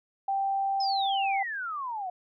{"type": "tone", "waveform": "sine", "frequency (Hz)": 784, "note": "G5", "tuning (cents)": 0, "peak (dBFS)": -25, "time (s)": [0.28, 1.43], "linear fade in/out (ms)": 5}
{"type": "exponential sweep", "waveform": "sine", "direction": "down", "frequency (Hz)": [5280, 705], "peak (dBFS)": -31, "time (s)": [0.8, 2.1], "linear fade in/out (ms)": 5}
{"effects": []}